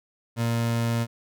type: tone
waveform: 30% pulse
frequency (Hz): 116.54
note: A#2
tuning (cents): 0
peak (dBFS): -20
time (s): 0.36-1.07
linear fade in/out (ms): 50
effects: none